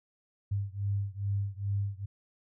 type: beating tone pair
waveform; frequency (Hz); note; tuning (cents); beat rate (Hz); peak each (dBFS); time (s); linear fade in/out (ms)
sine; 99.1 / 101.5; G2 / G#2; +19 / -39; 2.4; -32 / -33; 0.51-2.06; 10
effects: none